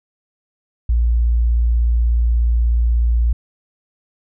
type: tone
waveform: sine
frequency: 58.27 Hz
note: A#1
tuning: in tune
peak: -12 dBFS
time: 0.89-3.33 s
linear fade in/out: 5 ms
effects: none